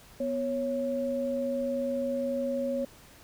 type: tone pair together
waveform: sine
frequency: 246.9 / 551.2 Hz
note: B3 / C#5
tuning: 0 / -10 cents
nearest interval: octave + major second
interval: 1390 cents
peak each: -32 / -29 dBFS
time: 0.2-2.85 s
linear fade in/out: 5 ms
effects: pink hiss -54 dBFS RMS until 3.23 s